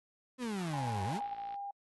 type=exponential two-way sweep; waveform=35% pulse; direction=down then up; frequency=261.6 to 92.5 to 261.6 Hz; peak=-33 dBFS; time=0.38-1.21 s; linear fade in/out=50 ms; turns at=1.04 s
type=tone with pitch glide; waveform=sine; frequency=825 to 802.4 Hz; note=G#5 to G5; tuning=-12 to +40 cents; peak=-38 dBFS; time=0.73-1.71 s; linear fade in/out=5 ms; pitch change=-48 cents; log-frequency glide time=0.85-1.43 s
type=click train; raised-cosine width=0.3 ms; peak=-38 dBFS; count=39; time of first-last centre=0.87-1.543 s; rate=56.5 Hz
effects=AAC 32 kbps